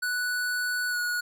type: tone with pitch glide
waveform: square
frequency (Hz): 1480 to 1456.3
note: F#6 to F#6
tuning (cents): 0 to -28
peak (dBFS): -27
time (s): 0.02-1.21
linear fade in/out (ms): 10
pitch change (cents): -28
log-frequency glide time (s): 0.89-0.98
effects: none